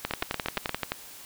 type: two click trains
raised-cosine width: 0.3 ms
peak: -11 / -12 dBFS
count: 11 / 6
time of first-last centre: 0.05-0.92 / 0.11-0.693 s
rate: 11.5 / 8.57 Hz
effects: white hiss -46 dBFS RMS until 1.25 s